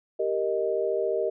sine chord, Eb major, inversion first, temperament equal, 392 / 466.2 / 622.3 Hz, G4 / Bb4 / Eb5, 0 / 0 / 0 cents, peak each -28 dBFS, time 0.19-1.3 s, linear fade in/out 10 ms, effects none

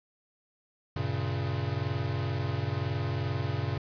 square chord, G diminished, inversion none, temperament equal with one note detuned, 95.65 / 116.54 / 138.59 Hz, G2 / Bb2 / Db3, -42 / 0 / 0 cents, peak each -34 dBFS, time 0.96-3.78 s, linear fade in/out 5 ms, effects resampled to 11025 Hz + 9-bit

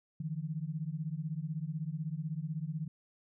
sine beating tone pair, 150 / 166 Hz, D3 / E3, +37 / +12 cents, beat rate 16 Hz, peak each -37 / -38 dBFS, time 0.2-2.88 s, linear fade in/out 5 ms, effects none

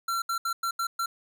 square tone bursts at uneven times, 1360 Hz, F6, 46 cents flat, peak -27 dBFS, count 6, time 0.08-0.22 / 0.29-0.38 / 0.45-0.53 / 0.63-0.71 / 0.79-0.87 / 0.99-1.06 s, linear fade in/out 5 ms, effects none

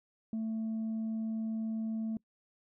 sine tone, 221.9 Hz, A3, 15 cents sharp, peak -30 dBFS, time 0.33-2.17 s, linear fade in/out 2 ms, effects noise-tail reverb RT60 0.1 s tail -25 dB re dry + tanh soft clip ceiling -31 dBFS

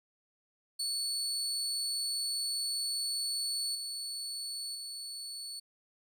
30% pulse tone with level steps, 4435 Hz, C#8, in tune, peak -29 / -34 / -37 dBFS, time 0.79-5.6 s, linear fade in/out 10 ms, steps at 3.75 / 4.75 s, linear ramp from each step 2 ms, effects none

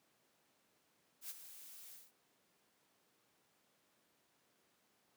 blue noise with ADSR envelope, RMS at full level -44 dBFS, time 1.21-2.12 s, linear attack 89 ms, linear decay 26 ms, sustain -11 dB, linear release 190 ms, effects pink hiss -75 dBFS RMS until 5.16 s + high-pass 200 Hz 12 dB/octave

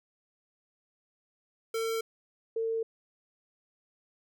square / sine tone pair in turn, 451.6 / 451.6 Hz, A4 / A4, +45 / +45 cents, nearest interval unison, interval 0 cents, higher neither, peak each -30 / -28 dBFS, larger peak second, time 1.74-2.01 / 2.56-2.83 s, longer neither, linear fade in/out 5 ms, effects none

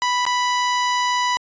sawtooth tone with dropouts, 987.8 Hz, B5, in tune, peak -14 dBFS, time 0.02-1.37 s, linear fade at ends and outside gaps 0 ms, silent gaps 0.253-0.265 s, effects resampled to 16000 Hz

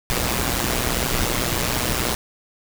pink noise with amplitude modulation, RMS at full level -19 dBFS, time 0.1-2.15 s, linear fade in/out 0 ms, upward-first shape sine, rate 122 Hz, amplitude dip 75%, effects none

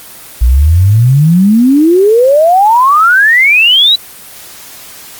sine exponential sweep, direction up, 56.8 to 4000 Hz, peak -3 dBFS, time 0.41-3.96 s, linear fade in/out 10 ms, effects white hiss -31 dBFS RMS until 5.19 s + Opus 24 kbps

